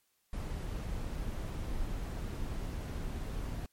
brown noise, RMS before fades -37 dBFS, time 0.33-3.66 s, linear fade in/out 2 ms, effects white hiss -75 dBFS RMS until 3.72 s + MP3 64 kbps

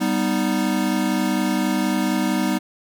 square chord, G augmented, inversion none, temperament equal, 196 / 246.9 / 311.1 Hz, G3 / B3 / D#4, 0 / 0 / 0 cents, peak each -24 dBFS, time 0-2.59 s, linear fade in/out 20 ms, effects none

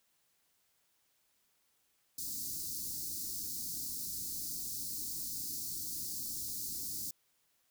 white band-stop noise, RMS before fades -40 dBFS, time 2.18-7.11 s, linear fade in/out 5 ms, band 340 to 4400 Hz, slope 48 dB/octave, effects white hiss -75 dBFS RMS until 7.7 s

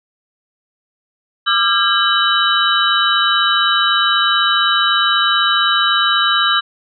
sine tone cluster, 1191 / 1366 / 1617 / 3016 / 3864 Hz, D6 / F6 / G#6 / F#7 / B7, +24 / -39 / -47 / +32 / -39 cents, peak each -18 dBFS, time 1.46-6.61 s, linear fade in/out 20 ms, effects none

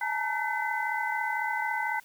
sine tone cluster, 849 / 883 / 927 / 1526 / 2024 Hz, G#5 / A5 / A#5 / G6 / B6, +38 / +6 / -10 / -47 / +42 cents, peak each -34 / -36 / -34 / -33 / -33 dBFS, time 0.01-2 s, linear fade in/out 5 ms, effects white hiss -57 dBFS RMS until 2.04 s + high-pass 60 Hz 12 dB/octave

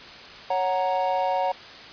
triangle chord, F# major, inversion second, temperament equal, 554.4 / 740 / 932.3 Hz, C#5 / F#5 / A#5, 0 / 0 / 0 cents, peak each -25 / -23 / -25 dBFS, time 0.5-1.52 s, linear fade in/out 5 ms, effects white hiss -42 dBFS RMS until 1.92 s + resampled to 11025 Hz

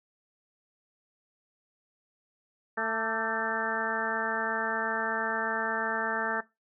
harmonic tone with a mistuned harmonic, 222.9 Hz, A3, 23 cents sharp, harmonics 1 / 2 / 3 / 4 / 5 / 6 / 7 / 8, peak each -40 / -36 / -37 / -35 / -39 / -36 / -34 / -34 dBFS, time 2.77-6.41 s, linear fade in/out 10 ms, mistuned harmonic 5, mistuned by +74 cents, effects noise-tail reverb RT60 0.2 s tail -18 dB re dry

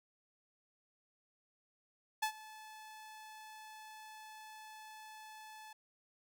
sawtooth tone with ADSR envelope, 866 Hz, A5, 28 cents flat, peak -27 dBFS, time 2.22-5.73 s, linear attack 11 ms, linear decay 85 ms, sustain -20 dB, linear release 5 ms, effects none

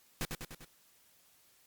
pink noise with echo, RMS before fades -35 dBFS, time 0.21-0.25 s, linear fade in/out 0 ms, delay 99 ms, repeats 4, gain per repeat -4 dB, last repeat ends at 0.646 s, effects white hiss -66 dBFS RMS until 1.66 s + Opus 48 kbps

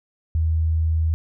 sine tone, 80.2 Hz, E2, 47 cents flat, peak -17 dBFS, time 0.35-1.14 s, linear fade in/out 0 ms, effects none

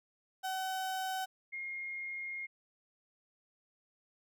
35% pulse / sine tone pair in turn, 757 / 2137 Hz, F#5 / C7, +39 / +36 cents, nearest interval octave + tritone, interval 1797 cents, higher second, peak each -33 / -38 dBFS, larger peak first, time 0.43-1.26 / 1.52-2.47 s, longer second, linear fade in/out 20 ms, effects none

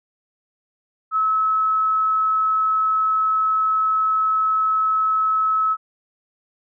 sine tone, 1294 Hz, E6, 32 cents flat, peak -16 dBFS, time 1.11-5.77 s, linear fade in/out 50 ms, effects none

